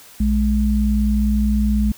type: tone pair together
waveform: sine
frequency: 59.48 / 210 Hz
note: A#1 / G#3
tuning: +36 / +19 cents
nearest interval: octave + minor seventh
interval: 2183 cents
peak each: -17 dBFS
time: 0.2-1.92 s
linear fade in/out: 5 ms
effects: white hiss -44 dBFS RMS until 1.97 s